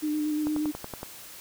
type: tone with vibrato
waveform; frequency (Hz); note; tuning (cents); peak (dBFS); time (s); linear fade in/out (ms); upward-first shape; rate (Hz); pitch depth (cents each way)
sine; 302.6; D#4; -48; -25; 0.02-0.72; 20; square; 8.5; 16
type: click train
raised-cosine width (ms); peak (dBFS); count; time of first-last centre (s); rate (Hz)
1; -21; 7; 0.47-1.031; 10.7
effects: white hiss -45 dBFS RMS until 1.4 s